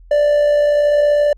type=tone with amplitude modulation; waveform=triangle; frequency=587.3 Hz; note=D5; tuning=in tune; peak=-7 dBFS; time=0.11-1.33 s; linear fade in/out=5 ms; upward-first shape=sine; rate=60.8 Hz; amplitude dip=35%; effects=added 42 Hz sine -39 dBFS peak until 1.37 s + AAC 48 kbps